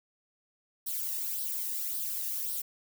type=noise with flanger; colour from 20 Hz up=violet; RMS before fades=-34 dBFS; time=0.86-2.62 s; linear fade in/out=10 ms; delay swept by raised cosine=0.21 to 1.1 ms; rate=1.8 Hz; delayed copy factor=+0.6; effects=none